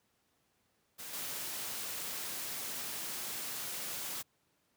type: noise with level steps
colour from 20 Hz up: white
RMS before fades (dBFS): -45 / -40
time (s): 0.98-4.23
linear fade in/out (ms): 20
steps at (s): 1.13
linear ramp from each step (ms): 5
effects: pink hiss -75 dBFS RMS until 4.76 s + high-pass 100 Hz 12 dB/octave